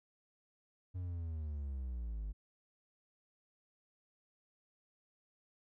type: linear sweep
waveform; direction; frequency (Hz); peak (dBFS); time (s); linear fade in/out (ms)
triangle; down; 92.5 to 49; -36; 0.94-2.33; 20
effects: none